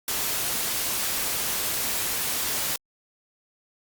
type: noise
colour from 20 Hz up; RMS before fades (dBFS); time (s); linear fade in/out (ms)
white; -27; 0.08-2.76; 2
effects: Opus 48 kbps